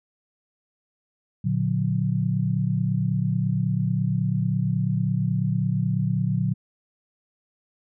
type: chord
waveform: sine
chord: Bb augmented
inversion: none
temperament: just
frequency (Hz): 116.54 / 145.68 / 182.1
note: Bb2 / D3 / F#3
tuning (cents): 0 / -14 / -27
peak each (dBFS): -25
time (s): 1.44-6.54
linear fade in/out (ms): 10
effects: none